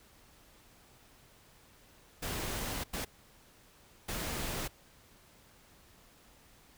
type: noise bursts at uneven times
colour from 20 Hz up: pink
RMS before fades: -37 dBFS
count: 3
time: 2.22-2.84 / 2.93-3.05 / 4.08-4.68 s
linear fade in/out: 10 ms
effects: pink hiss -61 dBFS RMS until 6.77 s